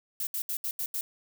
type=noise bursts at uneven times; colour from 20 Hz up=violet; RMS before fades=-32 dBFS; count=6; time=0.2-0.27 / 0.34-0.42 / 0.49-0.57 / 0.64-0.71 / 0.79-0.86 / 0.94-1.01 s; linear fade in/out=2 ms; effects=none